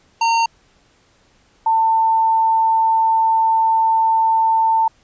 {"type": "tone pair in turn", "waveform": ["square", "sine"], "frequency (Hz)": [917, 895], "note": ["A#5", "A5"], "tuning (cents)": [-29, 29], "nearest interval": "unison", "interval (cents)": 42, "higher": "first", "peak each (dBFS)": [-14, -12], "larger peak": "second", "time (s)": [[0.21, 0.46], [1.66, 4.88]], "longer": "second", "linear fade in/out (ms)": 5, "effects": ["pink hiss -56 dBFS RMS until 5.03 s", "resampled to 16000 Hz"]}